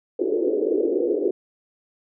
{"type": "band-pass noise", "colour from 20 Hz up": "pink", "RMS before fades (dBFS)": -22, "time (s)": [0.19, 1.31], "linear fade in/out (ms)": 5, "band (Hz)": [330, 470], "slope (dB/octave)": 48, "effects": []}